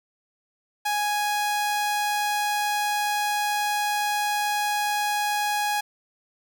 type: tone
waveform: sawtooth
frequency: 830.6 Hz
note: G#5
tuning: in tune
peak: -19 dBFS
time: 0.85-5.81 s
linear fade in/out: 10 ms
effects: 10-bit